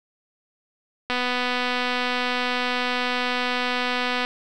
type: click train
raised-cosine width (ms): 0.3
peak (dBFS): -9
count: 782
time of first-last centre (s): 1.1-4.249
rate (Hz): 248
effects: none